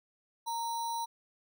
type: tone with sample-and-hold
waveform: sine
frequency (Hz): 926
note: A#5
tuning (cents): -12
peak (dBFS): -32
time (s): 0.46-1.06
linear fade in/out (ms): 20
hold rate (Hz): 4900
effects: none